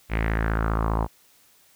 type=tone with low-pass filter sweep; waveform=sawtooth; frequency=55 Hz; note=A1; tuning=in tune; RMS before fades=-24 dBFS; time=0.09-1.08 s; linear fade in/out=50 ms; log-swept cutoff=2300 to 920 Hz; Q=3.9; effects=white hiss -58 dBFS RMS until 1.75 s